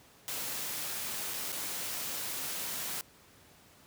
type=noise with dropouts; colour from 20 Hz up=white; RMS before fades=-37 dBFS; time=0.28-3.01 s; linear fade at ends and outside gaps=0 ms; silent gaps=1.337-1.341 / 1.52-1.526 s; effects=pink hiss -59 dBFS RMS until 3.86 s + high-pass 80 Hz 12 dB/octave